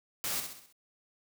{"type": "noise with echo", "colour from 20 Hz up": "white", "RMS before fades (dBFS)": -34, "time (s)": [0.24, 0.4], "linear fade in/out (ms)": 0, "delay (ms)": 65, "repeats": 5, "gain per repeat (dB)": -6, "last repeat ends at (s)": 0.725, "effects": []}